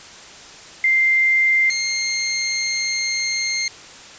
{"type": "tone pair in turn", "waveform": ["sine", "15% pulse"], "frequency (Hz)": [2093, 2121], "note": ["C7", "C7"], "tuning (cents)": [0, 23], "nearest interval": "unison", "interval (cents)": 23, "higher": "second", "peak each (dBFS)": -13, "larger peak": "neither", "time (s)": [[0.84, 1.7], [1.7, 3.68]], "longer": "second", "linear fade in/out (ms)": 2, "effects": ["white hiss -40 dBFS RMS until 4.18 s", "resampled to 16000 Hz"]}